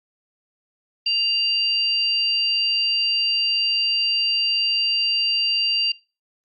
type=tone pair together; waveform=sine; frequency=2794 / 4699 Hz; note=F7 / D8; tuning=0 / 0 cents; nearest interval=major sixth; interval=900 cents; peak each=-21 dBFS; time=1.06-5.92 s; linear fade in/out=5 ms; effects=noise-tail reverb RT60 0.3 s tail -22 dB re dry + Opus 48 kbps